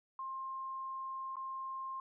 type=tone with dropouts; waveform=sine; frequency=1060 Hz; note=C6; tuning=22 cents sharp; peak=-39 dBFS; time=0.19-2 s; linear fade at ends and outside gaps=2 ms; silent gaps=1.357-1.367 s; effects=none